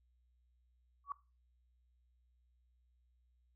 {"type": "tone with exponential growth", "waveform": "sine", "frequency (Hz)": 1131, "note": "C#6", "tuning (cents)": 34, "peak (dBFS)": -33, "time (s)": [1.04, 1.12], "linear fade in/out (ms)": 2, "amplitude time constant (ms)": 16, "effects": ["noise-tail reverb RT60 0.3 s tail -19 dB re dry", "added 61 Hz sine -70 dBFS peak until 3.55 s"]}